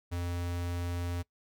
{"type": "tone", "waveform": "square", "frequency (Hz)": 87.31, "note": "F2", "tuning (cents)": 0, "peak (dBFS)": -33, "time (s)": [0.11, 1.23], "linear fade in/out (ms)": 20, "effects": ["noise-tail reverb RT60 0.1 s tail -20 dB re dry"]}